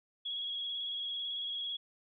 sine tone with vibrato, 3322 Hz, G#7, in tune, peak -35 dBFS, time 0.25-1.77 s, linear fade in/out 10 ms, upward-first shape square, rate 18 Hz, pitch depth 22 cents each way, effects none

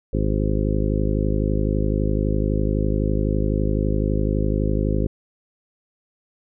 harmonic tone, 51.91 Hz, G#1, in tune, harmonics 1 / 2 / 3 / 4 / 5 / 6 / 7 / 8 / 10, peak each -22 / -25 / -27 / -28 / -29 / -30 / -30 / -31 / -32 dBFS, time 0.13-5.07 s, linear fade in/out 5 ms, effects none

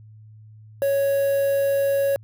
triangle tone with quantisation, 554.4 Hz, C#5, in tune, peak -16 dBFS, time 0.82-2.16 s, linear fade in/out 0 ms, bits 6, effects added 108 Hz sine -43 dBFS peak until 2.23 s

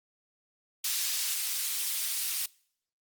pink high-pass noise, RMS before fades -31 dBFS, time 0.84-2.46 s, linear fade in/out 5 ms, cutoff 3800 Hz, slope 12 dB/octave, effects noise-tail reverb RT60 0.6 s tail -24 dB re dry + Opus 24 kbps

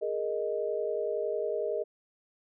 sine chord, Ab suspended second, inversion none, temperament equal, 415.3 / 466.2 / 622.3 Hz, Ab4 / Bb4 / Eb5, 0 / 0 / 0 cents, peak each -33 dBFS, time 0.01-1.84 s, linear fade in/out 20 ms, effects none

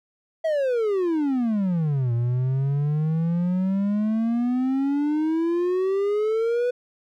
triangle exponential two-way sweep, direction down then up, 659.3 to 116.54 to 497.3 Hz, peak -18 dBFS, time 0.44-6.71 s, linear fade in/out 10 ms, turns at 2.13 s, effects none

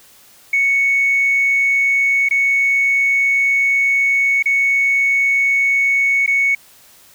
sine tone with dropouts, 2218 Hz, C#7, in tune, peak -11 dBFS, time 0.53-6.55 s, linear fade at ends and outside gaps 5 ms, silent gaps 2.288-2.309 / 4.426-4.457 / 6.263-6.276 s, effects tanh soft clip ceiling -8 dBFS + white hiss -47 dBFS RMS until 7.14 s

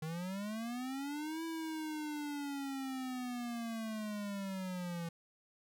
square linear two-way sweep, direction up then down, 153.9 to 329.6 to 166.5 Hz, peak -39 dBFS, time 0.02-5.09 s, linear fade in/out 5 ms, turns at 1.44 s, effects none

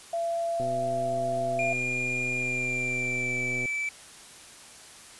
sine tone, 676 Hz, E5, 43 cents sharp, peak -26 dBFS, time 0.13-1.73 s, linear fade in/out 5 ms
click train, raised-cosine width 2 ms, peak -25 dBFS, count 383, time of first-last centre 0.6-3.656 s, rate 125 Hz
triangle tone with pitch glide, 2410 to 2316 Hz, D7 to D7, +44 to -25 cents, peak -26 dBFS, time 1.59-3.89 s, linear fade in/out 2 ms, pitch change -69 cents, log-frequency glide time 2.35-3.41 s
effects white hiss -48 dBFS RMS until 5.19 s + resampled to 24000 Hz

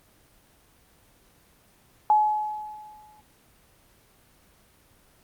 sine tone with exponential decay, 850 Hz, G#5, 40 cents sharp, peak -14 dBFS, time 2.1-3.21 s, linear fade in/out 1 ms, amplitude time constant 240 ms, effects pink hiss -59 dBFS RMS until 5.23 s + Opus 24 kbps

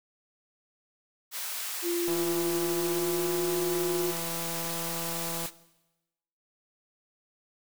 white high-pass noise, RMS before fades -35 dBFS, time 1.31-5.51 s, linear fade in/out 50 ms, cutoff 720 Hz, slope 12 dB/octave
sine tone with pitch glide, 345.3 to 355.4 Hz, F4 to F4, -20 to +30 cents, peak -27 dBFS, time 1.82-4.14 s, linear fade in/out 50 ms, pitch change +50 cents, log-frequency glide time 2.48-3.39 s
click train, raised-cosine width 1 ms, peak -25 dBFS, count 565, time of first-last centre 2.08-5.457 s, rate 167 Hz
effects noise-tail reverb RT60 1.0 s tail -18 dB re dry

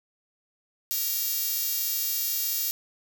5% pulse tone with high-pass filter, 466.2 Hz, A#4, in tune, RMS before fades -28 dBFS, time 0.91-2.71 s, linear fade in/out 0 ms, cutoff 9900 Hz, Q 0.64, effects none

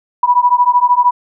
sine beating tone pair, 974 / 987 Hz, B5 / B5, -24 / -1 cents, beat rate 13 Hz, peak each -11 dBFS, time 0.23-1.11 s, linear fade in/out 5 ms, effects none

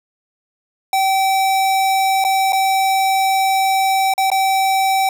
square tone with dropouts, 771 Hz, G5, 29 cents flat, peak -14 dBFS, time 0.93-5.09 s, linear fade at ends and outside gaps 2 ms, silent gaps 2.241-2.248 / 2.523-2.53 / 4.138-4.179 / 4.302-4.316 s, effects none

